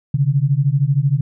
sine beating tone pair, 133.4 / 146.4 Hz, C3 / D3, +34 / -5 cents, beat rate 13 Hz, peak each -16 dBFS, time 0.14-1.21 s, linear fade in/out 5 ms, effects none

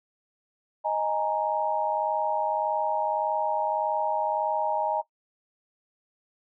sine chord, D# suspended fourth, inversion none, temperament equal, 622.3 / 830.6 / 932.3 Hz, D#5 / G#5 / A#5, 0 / 0 / 0 cents, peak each -29 / -28 / -28 dBFS, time 0.84-5.02 s, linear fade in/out 20 ms, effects noise-tail reverb RT60 0.1 s tail -17 dB re dry

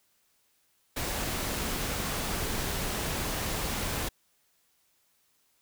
pink noise, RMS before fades -32 dBFS, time 0.96-4.09 s, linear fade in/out 10 ms, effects white hiss -70 dBFS RMS until 5.61 s

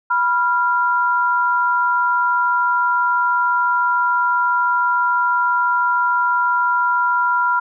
sine tone pair together, 980.1 / 1387 Hz, B5 / F6, -13 / -12 cents, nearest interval tritone, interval 601 cents, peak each -17 dBFS, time 0.1-7.6 s, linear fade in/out 10 ms, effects none

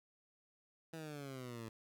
15% pulse exponential sweep, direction down, 164.81 to 110.2 Hz, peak -39 dBFS, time 0.93-1.69 s, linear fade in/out 5 ms, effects none

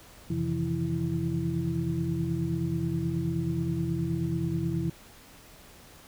sine tone cluster, 87.3 / 132.3 / 159.1 / 168.5 / 330.6 Hz, F2 / C3 / D#3 / E3 / E4, 0 / +20 / +39 / +38 / +5 cents, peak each -37 / -32 / -37 / -30 / -33 dBFS, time 0.3-4.9 s, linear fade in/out 5 ms, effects pink hiss -52 dBFS RMS until 6.07 s

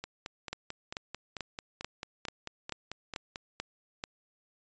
two click trains, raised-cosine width 0.2 ms, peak -21 / -18 dBFS, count 16 / 9, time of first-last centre 0.04-3.359 / 0.53-4.039 s, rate 4.52 / 2.28 Hz, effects resampled to 16000 Hz

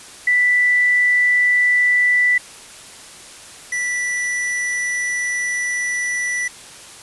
sine / square tone pair in turn, 1975.5 / 1968.1 Hz, B6 / B6, 0 / -7 cents, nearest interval unison, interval 7 cents, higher first, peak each -12 / -20 dBFS, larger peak first, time 0.27-2.38 / 3.72-6.48 s, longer second, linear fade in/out 5 ms, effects white hiss -39 dBFS RMS until 7.02 s + resampled to 24000 Hz

